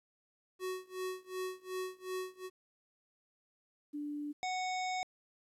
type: tone with tremolo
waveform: square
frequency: 371.4 Hz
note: F#4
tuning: 7 cents sharp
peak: -36 dBFS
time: 0.59-2.5 s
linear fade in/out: 50 ms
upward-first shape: sine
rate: 2.7 Hz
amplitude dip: 95%
type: tone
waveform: sine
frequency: 293.7 Hz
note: D4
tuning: in tune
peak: -37 dBFS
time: 3.93-4.33 s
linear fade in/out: 20 ms
type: harmonic tone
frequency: 740 Hz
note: F#5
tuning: in tune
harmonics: 1 / 3 / 5 / 7 / 9 / 10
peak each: -35 / -41 / -47 / -49 / -52 / -53 dBFS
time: 4.43-5.03 s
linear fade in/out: 0 ms
effects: resampled to 32000 Hz + 12-bit